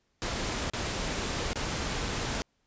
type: noise with dropouts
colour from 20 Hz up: pink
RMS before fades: -32 dBFS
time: 0.22-2.42 s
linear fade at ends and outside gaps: 0 ms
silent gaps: 0.699-0.735 / 1.532-1.557 / 2.085-2.089 s
effects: pink hiss -74 dBFS RMS until 2.66 s + resampled to 16000 Hz